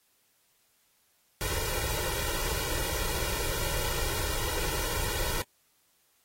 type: noise with comb filter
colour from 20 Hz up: pink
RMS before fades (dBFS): -31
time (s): 1.41-5.42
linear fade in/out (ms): 0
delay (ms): 2.1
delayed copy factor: +0.95
effects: white hiss -69 dBFS RMS until 6.24 s + AAC 48 kbps